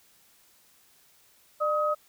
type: tone pair together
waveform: sine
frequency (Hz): 600 / 1264.8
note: D5 / D#6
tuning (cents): +37 / +28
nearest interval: octave + minor second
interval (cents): 1291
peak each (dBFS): -26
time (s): 1.6-1.95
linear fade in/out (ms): 20
effects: white hiss -61 dBFS RMS until 2.08 s